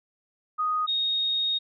sine tone pair in turn, 1244.5 / 3729 Hz, D#6 / A#7, 0 / 0 cents, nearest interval octave + perfect fifth, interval 1900 cents, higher second, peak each -23 dBFS, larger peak neither, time 0.58-0.87 / 0.87-1.59 s, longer second, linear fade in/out 20 ms, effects none

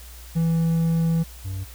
triangle tone pair in turn, 164.81 / 94.98 Hz, E3 / F#2, 0 / +46 cents, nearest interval minor seventh, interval 954 cents, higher first, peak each -16 / -25 dBFS, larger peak first, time 0.35-1.24 / 1.44-1.65 s, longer first, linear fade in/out 20 ms, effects added 60 Hz sine -40 dBFS peak until 1.74 s + white hiss -46 dBFS RMS until 1.74 s

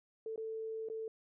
sine tone with dropouts, 443.6 Hz, A4, 14 cents sharp, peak -38 dBFS, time 0.26-1.08 s, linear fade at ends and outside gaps 2 ms, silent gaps 0.36-0.377 / 0.887-0.899 s, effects none

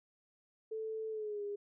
sine tone with pitch glide, 440 to 408.2 Hz, A4 to G#4, 0 to -30 cents, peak -37 dBFS, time 0.71-1.56 s, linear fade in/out 10 ms, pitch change -130 cents, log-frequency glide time 1.1-1.43 s, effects none

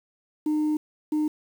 sine tone bursts at uneven times, 304.6 Hz, D#4, 37 cents flat, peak -19 dBFS, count 2, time 0.46-0.77 / 1.12-1.28 s, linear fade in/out 5 ms, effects tanh soft clip ceiling -20 dBFS + 8-bit

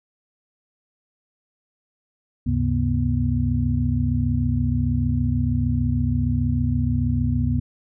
sine tone cluster, 71.9 / 98.4 / 133.3 / 243 Hz, D2 / G2 / C3 / B3, -36 / +7 / +33 / -28 cents, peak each -24 dBFS, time 2.46-7.6 s, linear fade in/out 10 ms, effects none

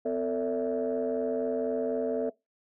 sine tone cluster, 255 / 448.9 / 575 / 659 Hz, C4 / A4 / D5 / E5, -44 / +35 / -37 / -1 cents, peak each -33 / -28 / -33 / -32 dBFS, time 0.05-2.3 s, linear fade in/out 10 ms, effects noise-tail reverb RT60 0.2 s tail -21 dB re dry + tanh soft clip ceiling -20 dBFS

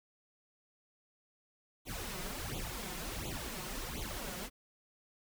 pink noise with flanger, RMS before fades -41 dBFS, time 1.85-4.5 s, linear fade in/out 50 ms, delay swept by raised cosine 0.28 to 5.58 ms, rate 1.4 Hz, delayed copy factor +0.9, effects none

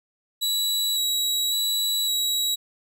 sawtooth tone with vibrato, 3900 Hz, B7, 23 cents flat, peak -19 dBFS, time 0.41-2.56 s, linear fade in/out 20 ms, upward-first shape square, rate 0.9 Hz, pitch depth 10 cents each way, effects none

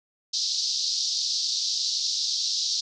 pink band-pass noise, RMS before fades -27 dBFS, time 0.33-2.81 s, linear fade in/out 10 ms, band 4000 to 5800 Hz, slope 48 dB/octave, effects none

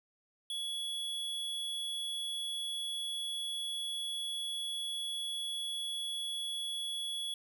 square tone, 3375 Hz, G#7, 27 cents sharp, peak -36 dBFS, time 0.5-7.34 s, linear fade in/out 2 ms, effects none

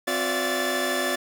sawtooth tone cluster, 259.9 / 359.4 / 579 / 673 / 1750 Hz, C4 / F4 / D5 / E5 / A6, -11 / +50 / -25 / +36 / -10 cents, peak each -28 / -26 / -25 / -29 / -25 dBFS, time 0.07-1.16 s, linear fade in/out 10 ms, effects none

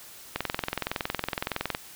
click train, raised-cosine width 0.3 ms, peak -11 dBFS, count 31, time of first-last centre 0.36-1.749 s, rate 21.6 Hz, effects white hiss -47 dBFS RMS until 1.95 s

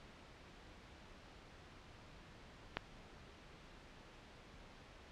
click, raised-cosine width 0.3 ms, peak -20 dBFS, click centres 2.77 s, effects pink hiss -58 dBFS RMS until 5.11 s + low-pass 4000 Hz 12 dB/octave

